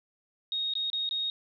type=tone with dropouts; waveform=sine; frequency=3736 Hz; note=A#7; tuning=3 cents sharp; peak=-28 dBFS; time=0.52-1.3 s; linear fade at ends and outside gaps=1 ms; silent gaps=0.737-0.753 / 0.901-0.931 / 1.091-1.11 s; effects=none